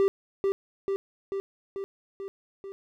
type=tone with echo; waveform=triangle; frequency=392 Hz; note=G4; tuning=in tune; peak=-17 dBFS; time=0-0.08 s; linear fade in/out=0 ms; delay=440 ms; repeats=6; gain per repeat=-3 dB; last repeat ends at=2.72 s; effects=none